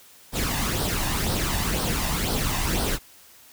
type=noise with flanger; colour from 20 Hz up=pink; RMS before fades=-25 dBFS; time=0.32-2.99 s; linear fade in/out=50 ms; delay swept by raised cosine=0.21 to 1.12 ms; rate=2 Hz; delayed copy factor=+0.55; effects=white hiss -51 dBFS RMS until 3.52 s